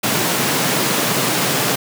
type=high-pass noise; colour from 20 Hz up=pink; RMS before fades=-18 dBFS; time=0.03-1.76 s; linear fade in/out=10 ms; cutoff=120 Hz; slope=48 dB/octave; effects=none